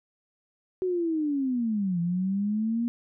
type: linear two-way sweep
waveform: sine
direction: down then up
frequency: 375.1 to 168.7 to 239 Hz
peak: -24 dBFS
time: 0.82-2.88 s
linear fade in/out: 0 ms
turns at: 2 s
effects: none